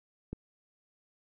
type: click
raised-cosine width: 3 ms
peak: -24 dBFS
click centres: 0.33 s
effects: none